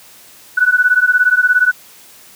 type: beating tone pair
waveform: sine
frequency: 1476 / 1493 Hz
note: F#6 / F#6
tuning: -5 / +15 cents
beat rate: 17 Hz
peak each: -12 dBFS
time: 0.57-1.72 s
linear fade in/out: 10 ms
effects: white hiss -42 dBFS RMS until 2.35 s + high-pass 80 Hz 12 dB/octave